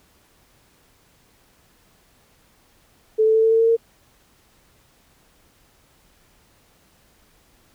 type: tone with pitch steps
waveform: sine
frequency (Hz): 436.7 / 440.2 / 443.8 / 447.4 / 451.1 / 454.7 / 458.4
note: A4 / A4 / A4 / A4 / A4 / A#4 / A#4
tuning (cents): -13 / +1 / +15 / +29 / +43 / -43 / -29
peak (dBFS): -13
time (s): 3.18-3.768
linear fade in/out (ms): 20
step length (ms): 84
effects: pink hiss -58 dBFS RMS until 7.74 s